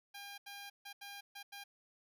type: tone bursts at uneven times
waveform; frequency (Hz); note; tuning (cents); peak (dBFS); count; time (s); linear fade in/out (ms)
10% pulse; 805; G5; +46; -39; 6; 0.14-0.38 / 0.46-0.7 / 0.85-0.93 / 1.01-1.21 / 1.35-1.43 / 1.52-1.64; 10
effects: none